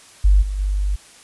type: tone with level steps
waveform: sine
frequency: 49.26 Hz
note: G1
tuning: 9 cents sharp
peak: -9 / -21 / -17 dBFS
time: 0.24-0.96 s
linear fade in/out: 10 ms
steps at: 0.41 / 0.58 s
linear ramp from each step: 20 ms
effects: white hiss -46 dBFS RMS until 1.23 s + resampled to 24000 Hz